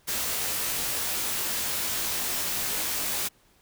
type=noise with comb filter; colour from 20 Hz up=white; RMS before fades=-29 dBFS; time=0.07-3.29 s; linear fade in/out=20 ms; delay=20 ms; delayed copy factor=-0.85; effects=pink hiss -62 dBFS RMS until 3.61 s